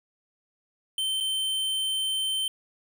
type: tone with dropouts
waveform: square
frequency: 3100 Hz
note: G7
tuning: 20 cents flat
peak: -26 dBFS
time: 0.98-2.48 s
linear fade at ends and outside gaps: 2 ms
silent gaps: 1.203-1.207 s
effects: none